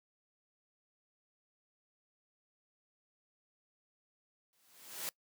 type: noise with exponential growth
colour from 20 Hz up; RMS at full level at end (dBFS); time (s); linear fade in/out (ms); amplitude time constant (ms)
white; -37; 4.53-5.09; 0; 120
effects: noise-tail reverb RT60 0.1 s tail -23 dB re dry + high-pass 150 Hz 12 dB/octave